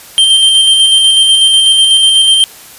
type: tone with tremolo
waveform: square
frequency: 3145 Hz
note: G7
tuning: 5 cents sharp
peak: -4 dBFS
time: 0.18-2.44 s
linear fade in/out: 0 ms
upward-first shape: square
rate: 8.1 Hz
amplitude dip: 25%
effects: white hiss -34 dBFS RMS until 2.78 s + resampled to 32000 Hz